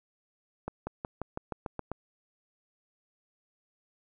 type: accelerating click train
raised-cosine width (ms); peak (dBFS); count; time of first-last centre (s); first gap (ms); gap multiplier
1; -20; 9; 0.68-1.916; 190; 0.94
effects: none